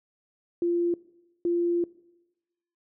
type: tone pair in turn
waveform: sine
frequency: 345.4 / 345.4 Hz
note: F4 / F4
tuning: -19 / -19 cents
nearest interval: unison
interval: 0 cents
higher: neither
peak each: -22 dBFS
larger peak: neither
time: 0.62-0.94 / 1.45-1.84 s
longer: second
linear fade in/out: 2 ms
effects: noise-tail reverb RT60 1.0 s tail -21 dB re dry